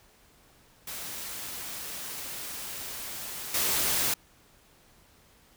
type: noise with level steps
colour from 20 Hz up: white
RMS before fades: -38 / -27 dBFS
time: 0.87-4.14 s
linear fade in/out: 5 ms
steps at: 3.54 s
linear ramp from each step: 5 ms
effects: pink hiss -60 dBFS RMS until 5.56 s